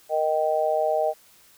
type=chord; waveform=sine; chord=Eb major; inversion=second; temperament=just; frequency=466.7 / 622.3 / 777.8 Hz; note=Bb4 / Eb5 / G5; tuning=+2 / 0 / -14 cents; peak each=-28 / -22 / -26 dBFS; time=0.09-1.14 s; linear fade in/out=50 ms; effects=white hiss -55 dBFS RMS until 1.57 s